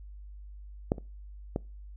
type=clicks; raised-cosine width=2 ms; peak=-11 / -28 / -16 dBFS; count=3; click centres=0.919 / 0.982 / 1.561 s; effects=noise-tail reverb RT60 0.3 s tail -24 dB re dry + added 50 Hz sine -43 dBFS peak until 1.96 s